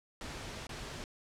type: noise with dropouts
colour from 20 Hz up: pink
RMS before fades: -43 dBFS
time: 0.21-1.04 s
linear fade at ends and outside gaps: 1 ms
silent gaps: 0.669-0.692 s
effects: low-pass 7000 Hz 12 dB/octave